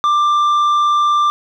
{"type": "tone with tanh clipping", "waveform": "triangle", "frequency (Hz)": 1184, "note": "D6", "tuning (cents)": 14, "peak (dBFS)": -12, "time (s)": [0.04, 1.3], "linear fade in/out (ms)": 0, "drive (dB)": 10, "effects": []}